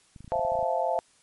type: clicks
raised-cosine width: 5 ms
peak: -33 dBFS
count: 12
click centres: 0.162 / 0.206 / 0.245 / 0.278 / 0.321 / 0.357 / 0.394 / 0.45 / 0.52 / 0.554 / 0.59 / 0.628 s
type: chord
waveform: sine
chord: F major seventh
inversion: second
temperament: just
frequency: 523.8 / 654.8 / 698.5 / 873.1 Hz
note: C5 / E5 / F5 / A5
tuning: +2 / -12 / 0 / -14 cents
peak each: -30 / -29 / -29 / -30 dBFS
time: 0.32-0.99 s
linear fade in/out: 0 ms
effects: white hiss -62 dBFS RMS until 1.22 s + MP3 48 kbps